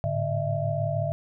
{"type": "tone cluster", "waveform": "sine", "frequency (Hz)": [106, 112.3, 144.8, 611, 666], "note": ["G#2", "A2", "D3", "D#5", "E5"], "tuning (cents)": [36, 36, -24, -32, 18], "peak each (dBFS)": [-30, -36, -29, -33, -29], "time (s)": [0.04, 1.12], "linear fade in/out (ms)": 0, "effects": []}